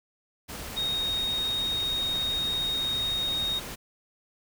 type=tone in noise; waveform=sine; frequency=3729 Hz; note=A#7; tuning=in tune; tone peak=-26 dBFS; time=0.76-3.6 s; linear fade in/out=20 ms; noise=pink; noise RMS=-38 dBFS; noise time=0.48-3.76 s; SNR=+9 dB; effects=none